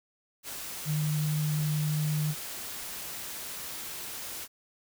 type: tone in noise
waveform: sine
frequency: 151.9 Hz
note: D#3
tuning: 41 cents flat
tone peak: -26 dBFS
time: 0.85-2.35 s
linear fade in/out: 50 ms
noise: white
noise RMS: -39 dBFS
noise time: 0.43-4.48 s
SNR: +10 dB
effects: none